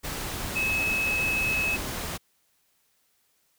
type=tone in noise; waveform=sine; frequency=2581 Hz; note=E7; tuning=37 cents flat; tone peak=-24 dBFS; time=0.55-1.77 s; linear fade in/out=20 ms; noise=pink; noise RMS=-33 dBFS; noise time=0.03-2.18 s; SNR=+6 dB; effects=white hiss -69 dBFS RMS until 3.58 s

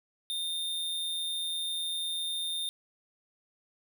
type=tone with amplitude modulation; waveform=square; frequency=3633 Hz; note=A#7; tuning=45 cents flat; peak=-30 dBFS; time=0.3-2.69 s; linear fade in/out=0 ms; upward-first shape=sine; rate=168 Hz; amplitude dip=40%; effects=11-bit

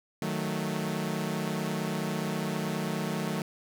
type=chord; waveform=sawtooth; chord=D# diminished; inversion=none; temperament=equal; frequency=155.56 / 185 / 220 Hz; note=D#3 / F#3 / A3; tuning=0 / 0 / 0 cents; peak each=-30 dBFS; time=0.22-3.42 s; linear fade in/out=2 ms; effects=none

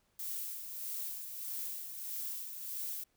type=noise with tremolo; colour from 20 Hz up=violet; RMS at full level=-39 dBFS; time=0.19-3.04 s; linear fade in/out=5 ms; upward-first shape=sine; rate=1.6 Hz; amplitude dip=50%; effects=pink hiss -75 dBFS RMS until 3.16 s

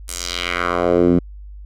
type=tone with band-pass filter sweep; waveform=10% pulse; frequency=87.8 Hz; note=F2; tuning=10 cents sharp; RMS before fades=-18 dBFS; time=0.08-1.19 s; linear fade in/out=5 ms; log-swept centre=9600 to 210 Hz; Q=1.8; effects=added 50 Hz sine -33 dBFS peak until 1.65 s

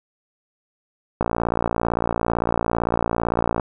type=click train; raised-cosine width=1 ms; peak=-6 dBFS; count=139; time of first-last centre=1.21-3.598 s; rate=57.8 Hz; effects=none

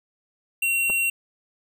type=tone; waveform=square; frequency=2741 Hz; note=F7; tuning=33 cents flat; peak=-21 dBFS; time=0.62-1.1 s; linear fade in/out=5 ms
type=clicks; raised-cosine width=1 ms; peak=-21 dBFS; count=2; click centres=0.897 / 0.902 s
effects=none

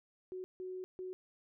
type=tone bursts at uneven times; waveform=sine; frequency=370 Hz; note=F#4; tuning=in tune; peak=-40 dBFS; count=3; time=0.32-0.44 / 0.6-0.84 / 0.99-1.13 s; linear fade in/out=0 ms; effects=none

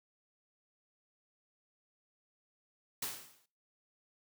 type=noise with exponential decay; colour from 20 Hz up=white; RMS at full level=-35 dBFS; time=3.02-3.46 s; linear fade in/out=5 ms; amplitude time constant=95 ms; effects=noise-tail reverb RT60 0.4 s tail -21 dB re dry + high-pass 100 Hz 12 dB/octave

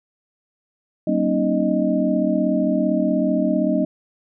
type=tone cluster; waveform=sine; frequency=189.9 / 234.9 / 272.2 / 307.9 / 617 Hz; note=F#3 / A#3 / C#4 / D#4 / D#5; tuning=+45 / +13 / -31 / -18 / -15 cents; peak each=-23 dBFS; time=1.07-3.85 s; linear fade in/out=5 ms; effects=none

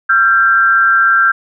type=tone pair together; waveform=sine; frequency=1367 / 1583.3 Hz; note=F6 / G6; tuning=-37 / +17 cents; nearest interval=minor third; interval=254 cents; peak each=-10 dBFS; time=0.09-1.32 s; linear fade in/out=10 ms; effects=none

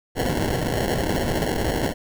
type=noise with sample-and-hold; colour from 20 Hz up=white; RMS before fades=-23 dBFS; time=0.15-1.94 s; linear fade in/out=50 ms; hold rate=1225 Hz; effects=none

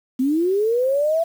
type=linear sweep; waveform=sine; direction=up; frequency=248.5 to 675 Hz; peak=-16 dBFS; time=0.19-1.24 s; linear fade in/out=10 ms; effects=7-bit

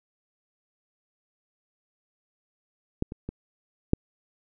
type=clicks; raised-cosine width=3 ms; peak=-12 / -23 / -20 / -6 dBFS; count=4; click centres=3.024 / 3.121 / 3.29 / 3.934 s; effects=none

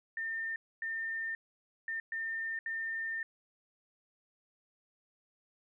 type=tone bursts at uneven times; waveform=sine; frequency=1808 Hz; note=A6; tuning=47 cents sharp; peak=-34 dBFS; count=5; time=0.17-0.56 / 0.82-1.35 / 1.88-2 / 2.12-2.59 / 2.66-3.23 s; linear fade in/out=2 ms; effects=none

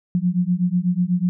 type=beating tone pair; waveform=sine; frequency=174.61 / 182.71 Hz; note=F3 / F#3; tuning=0 / -22 cents; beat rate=8.1 Hz; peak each=-20 dBFS; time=0.15-1.29 s; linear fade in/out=0 ms; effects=none

